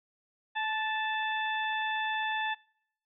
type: harmonic tone with a mistuned harmonic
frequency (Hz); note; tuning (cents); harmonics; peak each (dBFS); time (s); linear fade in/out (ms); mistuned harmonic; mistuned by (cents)
878; A5; -4; 1 / 2 / 3 / 4; -32 / -33 / -39 / -40; 0.55-2.55; 20; 1; -20
effects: noise-tail reverb RT60 0.7 s tail -25 dB re dry